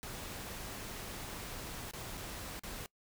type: noise with dropouts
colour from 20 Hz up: pink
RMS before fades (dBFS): -44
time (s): 0.03-2.86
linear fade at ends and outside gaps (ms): 0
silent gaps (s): 1.911-1.935 / 2.172-2.176 / 2.594-2.635
effects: noise-tail reverb RT60 0.1 s tail -23 dB re dry